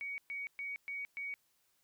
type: tone bursts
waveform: sine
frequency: 2247 Hz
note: C#7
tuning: 23 cents sharp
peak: -38 dBFS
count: 5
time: 0.01-1.34 s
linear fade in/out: 0 ms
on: 170 ms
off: 120 ms
effects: white hiss -75 dBFS RMS until 1.83 s